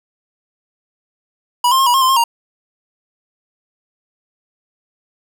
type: tone with pitch steps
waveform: square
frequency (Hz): 974 / 1055 / 1073 / 969 / 1072 / 1038 / 1068 / 935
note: B5 / C6 / C6 / B5 / C6 / C6 / C6 / A#5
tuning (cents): -24 / +14 / +43 / -33 / +42 / -14 / +35 / +5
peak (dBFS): -11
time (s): 1.64-2.24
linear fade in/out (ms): 5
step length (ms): 75
effects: none